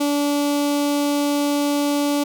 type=tone with notch filter; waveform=sawtooth; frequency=288.6 Hz; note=D4; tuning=30 cents flat; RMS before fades=-20 dBFS; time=0-2.24 s; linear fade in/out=10 ms; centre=1700 Hz; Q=1.3; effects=none